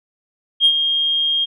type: tone with ADSR envelope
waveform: sine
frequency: 3229 Hz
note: G#7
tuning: 49 cents flat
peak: -7 dBFS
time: 0.6-1.46 s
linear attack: 52 ms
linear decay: 67 ms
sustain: -8 dB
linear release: 24 ms
effects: tanh soft clip ceiling -3 dBFS